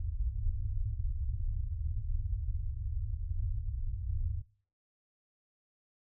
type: low-pass noise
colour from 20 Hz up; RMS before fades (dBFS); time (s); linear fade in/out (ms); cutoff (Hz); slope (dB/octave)
pink; -34; 0-4.42; 10; 110; 96
effects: noise-tail reverb RT60 0.4 s tail -18 dB re dry